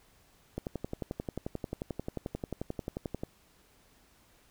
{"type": "click train", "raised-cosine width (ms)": 2, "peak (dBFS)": -21, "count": 31, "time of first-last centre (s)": [0.58, 3.235], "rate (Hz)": 11.3, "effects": ["pink hiss -64 dBFS RMS until 4.5 s"]}